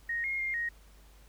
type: tone with pitch steps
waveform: sine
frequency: 1867 / 2143 / 2117 / 1874 Hz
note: A#6 / C7 / C7 / A#6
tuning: +2 / +41 / +20 / +9 cents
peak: -30 dBFS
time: 0.09-0.69 s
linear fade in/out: 5 ms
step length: 150 ms
effects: added 50 Hz sine -54 dBFS peak until 1.28 s + pink hiss -62 dBFS RMS until 1.28 s